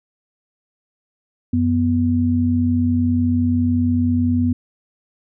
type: tone pair together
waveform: sine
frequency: 92.1 / 246.2 Hz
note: F#2 / B3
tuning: -7 / -5 cents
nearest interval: octave + perfect fourth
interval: 1702 cents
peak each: -19 / -16 dBFS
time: 1.53-4.53 s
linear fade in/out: 5 ms
effects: none